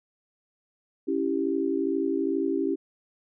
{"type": "chord", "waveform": "sine", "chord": "C# diminished", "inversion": "none", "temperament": "equal", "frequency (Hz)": [277.2, 329.6, 392], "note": ["C#4", "E4", "G4"], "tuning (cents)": [0, 0, 0], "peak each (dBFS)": -28, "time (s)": [1.07, 2.76], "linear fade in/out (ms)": 20, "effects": []}